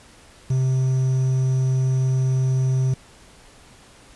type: tone with quantisation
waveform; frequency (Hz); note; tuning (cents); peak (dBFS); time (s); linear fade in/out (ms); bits
triangle; 130.5; C3; -4; -15; 0.5-2.94; 5; 7
effects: pink hiss -49 dBFS RMS until 4.15 s + resampled to 24000 Hz